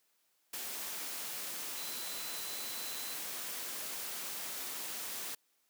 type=tone in noise; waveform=sine; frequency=4027 Hz; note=B7; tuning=33 cents sharp; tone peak=-47 dBFS; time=1.77-3.14 s; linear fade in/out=5 ms; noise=white; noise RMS=-41 dBFS; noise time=0.53-5.35 s; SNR=-9 dB; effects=white hiss -75 dBFS RMS until 5.69 s + high-pass 200 Hz 12 dB/octave